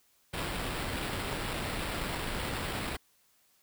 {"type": "noise with sample-and-hold", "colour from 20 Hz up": "pink", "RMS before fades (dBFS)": -35, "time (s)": [0.33, 2.97], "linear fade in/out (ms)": 10, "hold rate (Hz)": 6300, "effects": ["white hiss -68 dBFS RMS until 3.62 s"]}